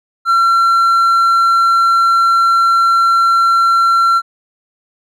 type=tone with hard clipping; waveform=sine; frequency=1360 Hz; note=F6; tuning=46 cents flat; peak=-9 dBFS; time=0.25-4.22 s; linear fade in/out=50 ms; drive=3 dB; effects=none